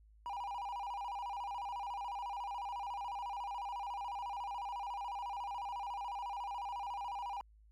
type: tone with vibrato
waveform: triangle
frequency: 880 Hz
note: A5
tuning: in tune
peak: -37 dBFS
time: 0.26-7.41 s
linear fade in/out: 0 ms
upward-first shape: square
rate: 14 Hz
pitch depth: 160 cents each way
effects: added 53 Hz sine -60 dBFS peak until 7.71 s